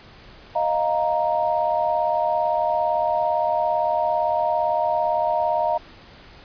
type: chord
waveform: sine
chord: Eb suspended second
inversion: none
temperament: just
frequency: 622.3 / 700 / 933.4 Hz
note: Eb5 / F5 / Bb5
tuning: 0 / +4 / +2 cents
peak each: -23 dBFS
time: 0.55-5.78 s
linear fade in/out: 10 ms
effects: pink hiss -46 dBFS RMS until 6.44 s + resampled to 11025 Hz